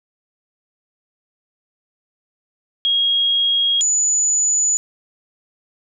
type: tone pair in turn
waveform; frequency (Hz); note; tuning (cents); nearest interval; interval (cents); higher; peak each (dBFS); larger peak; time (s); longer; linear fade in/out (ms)
sine; 3278 / 6938; G#7 / A8; -23 / -25; octave + minor second; 1298; second; -14; neither; 2.85-3.81 / 3.81-4.77; neither; 0
effects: none